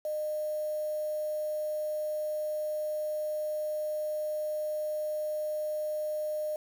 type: tone with quantisation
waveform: sine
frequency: 610 Hz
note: D#5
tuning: 34 cents flat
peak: -30 dBFS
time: 0.05-6.56 s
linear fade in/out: 2 ms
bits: 8
effects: none